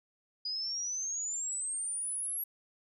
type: exponential sweep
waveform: sine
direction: up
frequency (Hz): 4900 to 11540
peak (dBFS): -33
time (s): 0.45-2.44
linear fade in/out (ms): 5
effects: none